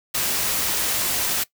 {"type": "noise", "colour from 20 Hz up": "white", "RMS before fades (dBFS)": -23, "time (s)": [0.14, 1.44], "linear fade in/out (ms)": 10, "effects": ["noise-tail reverb RT60 0.1 s tail -19 dB re dry"]}